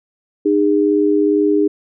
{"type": "tone pair together", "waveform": "sine", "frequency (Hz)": [305.1, 407.3], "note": ["D#4", "G#4"], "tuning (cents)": [-34, -34], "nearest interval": "perfect fourth", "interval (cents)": 500, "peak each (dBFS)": -14, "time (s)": [0.45, 1.68], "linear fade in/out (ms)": 10, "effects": []}